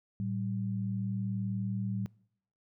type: tone pair together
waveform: sine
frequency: 112.3 / 192.79 Hz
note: A2 / G3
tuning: +36 / -29 cents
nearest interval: major sixth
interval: 935 cents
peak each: -34 / -34 dBFS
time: 0.2-2.06 s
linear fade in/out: 0 ms
effects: noise-tail reverb RT60 0.7 s tail -24 dB re dry